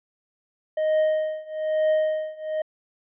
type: tone with tremolo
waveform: triangle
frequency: 622.3 Hz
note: D#5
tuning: in tune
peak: -15 dBFS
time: 0.77-2.62 s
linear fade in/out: 5 ms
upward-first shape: triangle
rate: 1.1 Hz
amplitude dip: 95%
effects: resampled to 8000 Hz